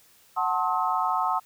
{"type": "chord", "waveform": "sine", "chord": "F# diminished seventh", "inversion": "none", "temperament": "just", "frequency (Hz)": [740, 888, 1065.6, 1278.7], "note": ["F#5", "A5", "C6", "Eb6"], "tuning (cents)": [0, 16, 31, 47], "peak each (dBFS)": -28, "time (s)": [0.36, 1.4], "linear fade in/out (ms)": 20, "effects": ["white hiss -58 dBFS RMS until 1.45 s"]}